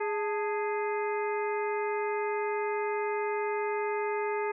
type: harmonic tone with a mistuned harmonic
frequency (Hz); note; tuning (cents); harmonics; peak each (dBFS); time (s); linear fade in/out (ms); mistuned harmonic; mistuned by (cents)
415.3; G#4; 0; 1 / 2 / 3 / 4 / 5 / 6; -30 / -34 / -40 / -42 / -40 / -46; 0-4.52; 10; 2; +100
effects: none